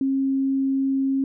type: tone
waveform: sine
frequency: 269.7 Hz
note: C#4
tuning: 47 cents flat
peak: -19 dBFS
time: 0.01-1.24 s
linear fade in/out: 2 ms
effects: none